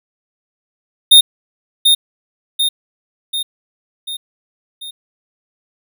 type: tone with echo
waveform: square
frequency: 3674 Hz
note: A#7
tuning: 26 cents flat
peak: -3 dBFS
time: 1.11-1.21 s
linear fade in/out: 10 ms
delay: 740 ms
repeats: 5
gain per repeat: -5 dB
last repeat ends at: 4.91 s
effects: none